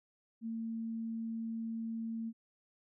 sine tone, 226.4 Hz, A3, 50 cents sharp, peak -36 dBFS, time 0.41-2.33 s, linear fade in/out 50 ms, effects none

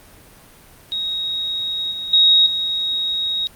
sine tone with level steps, 3775 Hz, A#7, 21 cents sharp, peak -20 / -24 / -9 / -18 dBFS, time 0.92-3.47 s, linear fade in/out 0 ms, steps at 1.91 / 2.13 / 2.46 s, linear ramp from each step 5 ms, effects pink hiss -46 dBFS RMS until 3.55 s + Opus 32 kbps

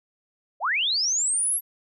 sine linear sweep, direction up, 536 to 11610 Hz, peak -21 dBFS, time 0.6-1.61 s, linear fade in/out 50 ms, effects none

